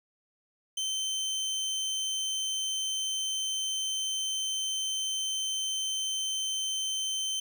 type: tone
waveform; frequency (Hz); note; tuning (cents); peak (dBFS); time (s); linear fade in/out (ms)
25% pulse; 3093; G7; -24; -26; 0.77-7.4; 5
effects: none